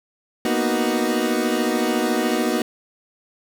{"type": "chord", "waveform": "30% pulse", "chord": "B major seventh", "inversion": "third", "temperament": "equal", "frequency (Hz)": [233.1, 246.9, 311.1, 370], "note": ["A#3", "B3", "D#4", "F#4"], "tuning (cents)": [0, 0, 0, 0], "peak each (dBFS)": -22, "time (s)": [0.45, 2.62], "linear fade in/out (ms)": 2, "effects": []}